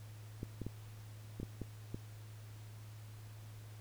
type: clicks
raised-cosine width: 3 ms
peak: -28 dBFS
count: 7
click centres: 0.431 / 0.617 / 0.666 / 1.4 / 1.431 / 1.617 / 1.945 s
effects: added 107 Hz sine -49 dBFS peak until 3.8 s + pink hiss -61 dBFS RMS until 3.8 s